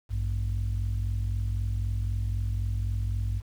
sine tone pair together, 56.12 / 100 Hz, A1 / G2, +35 / +35 cents, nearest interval minor seventh, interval 1000 cents, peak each -27 dBFS, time 0.09-3.42 s, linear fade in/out 50 ms, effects tanh soft clip ceiling -22 dBFS + 9-bit

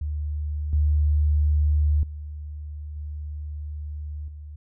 sine tone with level steps, 74.7 Hz, D2, 30 cents sharp, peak -25 / -17 / -32 / -30 / -36 dBFS, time 0.01-4.56 s, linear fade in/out 5 ms, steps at 0.73 / 2.03 / 2.96 / 4.28 s, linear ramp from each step 2 ms, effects none

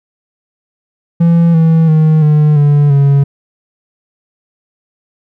triangle tone with pitch steps, 168.6 / 162.48 / 156.58 / 150.9 / 145.42 / 140.15 Hz, E3 / E3 / D#3 / D3 / D3 / C#3, +39 / -25 / +11 / +47 / -17 / +19 cents, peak -3 dBFS, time 1.2-3.24 s, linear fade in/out 10 ms, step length 340 ms, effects none

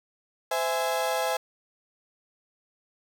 35% pulse chord, C augmented, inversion none, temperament equal with one note detuned, 514.6 / 659.3 / 830.6 Hz, C5 / E5 / G#5, -29 / 0 / 0 cents, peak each -28 dBFS, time 0.51-1.37 s, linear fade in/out 5 ms, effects none

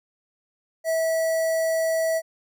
square tone with notch filter, 650 Hz, E5, 24 cents flat, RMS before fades -23 dBFS, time 0.84-2.22 s, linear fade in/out 50 ms, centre 3300 Hz, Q 0.84, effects none

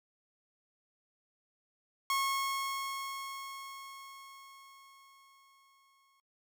sawtooth tone with exponential decay, 1091 Hz, C#6, 28 cents flat, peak -25 dBFS, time 2.1-6.2 s, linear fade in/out 1 ms, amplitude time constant 890 ms, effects noise-tail reverb RT60 0.1 s tail -24 dB re dry

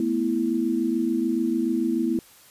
sine chord, A suspended second, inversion none, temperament equal, 220 / 246.9 / 329.6 Hz, A3 / B3 / E4, 0 / 0 / 0 cents, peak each -28 / -25 / -24 dBFS, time 0-2.19 s, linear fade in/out 2 ms, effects white hiss -52 dBFS RMS until 2.5 s + resampled to 32000 Hz

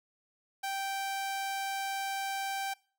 sawtooth tone, 782 Hz, G5, 4 cents flat, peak -29 dBFS, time 0.63-2.74 s, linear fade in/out 10 ms, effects noise-tail reverb RT60 0.4 s tail -23 dB re dry

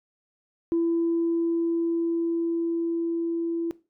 sine tone with level ramp, 335 Hz, E4, 28 cents sharp, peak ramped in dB -19 to -24 dBFS, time 0.72-3.71 s, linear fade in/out 0 ms, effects noise-tail reverb RT60 0.3 s tail -19 dB re dry + tanh soft clip ceiling -17 dBFS

